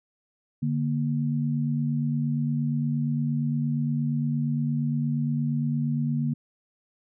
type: tone pair together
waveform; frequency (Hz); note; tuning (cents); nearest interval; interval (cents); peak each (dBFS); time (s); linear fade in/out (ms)
sine; 146.6 / 235.2; D3 / A#3; -3 / +16; minor sixth; 819; -25 / -27; 0.62-6.34; 10
effects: none